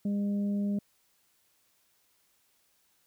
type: harmonic tone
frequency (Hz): 202.8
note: G#3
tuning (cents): -41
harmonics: 1 / 2 / 3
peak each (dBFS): -27 / -45 / -45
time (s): 0.05-0.79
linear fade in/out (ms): 5
effects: white hiss -70 dBFS RMS until 3.06 s